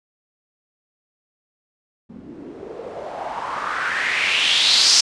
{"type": "noise with low-pass filter sweep", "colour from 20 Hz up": "blue", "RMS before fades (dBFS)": -21, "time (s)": [2.09, 5.01], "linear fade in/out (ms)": 10, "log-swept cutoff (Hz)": [220, 5500], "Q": 3.8, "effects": ["resampled to 22050 Hz"]}